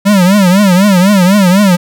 square tone with vibrato, 191.7 Hz, G3, 38 cents flat, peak -5 dBFS, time 0.05-1.77 s, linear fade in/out 20 ms, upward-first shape triangle, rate 4 Hz, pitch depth 180 cents each way, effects none

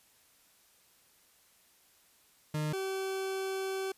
40% pulse tone pair in turn, 152.3 / 383.8 Hz, D#3 / G4, -37 / -37 cents, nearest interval octave + major third, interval 1600 cents, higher second, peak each -30 / -32 dBFS, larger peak first, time 2.54-2.73 / 2.73-3.92 s, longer second, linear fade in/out 5 ms, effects white hiss -65 dBFS RMS until 3.97 s + resampled to 32000 Hz

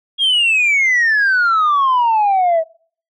sine exponential sweep, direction down, 3300 to 634 Hz, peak -9 dBFS, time 0.18-2.64 s, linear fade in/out 50 ms, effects noise-tail reverb RT60 0.5 s tail -26 dB re dry + tanh soft clip ceiling -9 dBFS

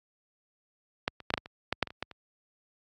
clicks, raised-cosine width 0.3 ms, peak -10 / -28 / -13 / -6 / -14 / -27 / -11 / -7 / -24 / -28 / -16 / -29 dBFS, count 12, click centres 1.079 / 1.203 / 1.304 / 1.339 / 1.378 / 1.459 / 1.726 / 1.827 / 1.873 / 1.905 / 2.026 / 2.113 s, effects high-pass 60 Hz 12 dB/octave + AAC 48 kbps

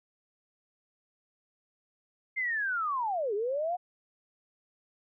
sine linear two-way sweep, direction down then up, 2119 to 391.9 to 735 Hz, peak -28 dBFS, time 2.36-3.77 s, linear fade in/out 20 ms, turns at 3.34 s, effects none

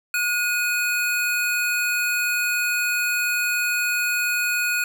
square tone pair together, 1443 / 2498 Hz, F#6 / D#7, -44 / +6 cents, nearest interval minor seventh, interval 950 cents, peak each -24 dBFS, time 0.14-4.84 s, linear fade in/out 2 ms, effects none

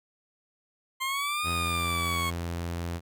20% pulse linear two-way sweep, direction up then down, 1047 to 1244.5 to 1094 Hz, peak -23 dBFS, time 1-2.31 s, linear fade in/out 20 ms, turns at 1.49 s
sawtooth tone, 85.4 Hz, F2, 38 cents flat, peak -27 dBFS, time 1.43-3.01 s, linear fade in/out 50 ms
effects none

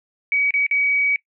sine tone with dropouts, 2267 Hz, C#7, 38 cents sharp, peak -16 dBFS, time 0.32-1.16 s, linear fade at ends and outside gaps 1 ms, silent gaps 0.507-0.539 / 0.665-0.711 s, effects noise-tail reverb RT60 0.1 s tail -20 dB re dry

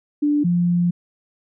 sine tone pair in turn, 293.7 / 174.64 Hz, D4 / F3, 0 / 0 cents, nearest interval major sixth, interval 900 cents, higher first, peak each -15 dBFS, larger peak neither, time 0.22-0.44 / 0.44-0.91 s, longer second, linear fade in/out 10 ms, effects none

